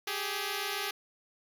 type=tone pair together; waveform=5% pulse; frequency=391.3 / 418.5 Hz; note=G4 / G#4; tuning=-3 / +13 cents; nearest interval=minor second; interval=116 cents; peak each=-24 dBFS; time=0.07-0.91 s; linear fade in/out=5 ms; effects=none